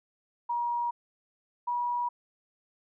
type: tone pair in turn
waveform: sine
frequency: 953 / 966.3 Hz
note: A#5 / B5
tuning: +38 / -38 cents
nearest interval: unison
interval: 24 cents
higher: second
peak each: -27 dBFS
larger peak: neither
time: 0.49-0.91 / 1.67-2.09 s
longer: neither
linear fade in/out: 10 ms
effects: none